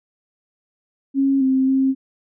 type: tone with pitch steps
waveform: sine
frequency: 272.7 / 263.4 / 266.6 Hz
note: C#4 / C4 / C4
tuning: -28 / +12 / +33 cents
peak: -14 dBFS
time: 1.14-1.95 s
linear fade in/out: 50 ms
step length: 270 ms
effects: none